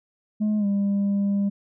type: tone with pitch glide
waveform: sine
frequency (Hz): 212.1 to 200.2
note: G#3 to G3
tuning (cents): +37 to +37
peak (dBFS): -17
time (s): 0.4-1.5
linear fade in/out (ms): 20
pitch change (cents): -100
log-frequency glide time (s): 0.58-0.66
effects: tanh soft clip ceiling -19 dBFS